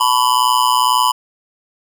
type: tone with amplitude modulation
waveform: square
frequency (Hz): 1000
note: B5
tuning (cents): +21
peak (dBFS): -8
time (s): 0-1.12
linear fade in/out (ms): 10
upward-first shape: sine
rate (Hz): 122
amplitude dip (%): 95
effects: none